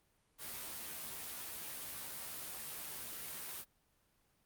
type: noise with comb filter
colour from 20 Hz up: white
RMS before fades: -45 dBFS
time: 0.38-3.65 s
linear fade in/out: 50 ms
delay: 13 ms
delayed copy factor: +1
effects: pink hiss -75 dBFS RMS until 4.45 s + Opus 32 kbps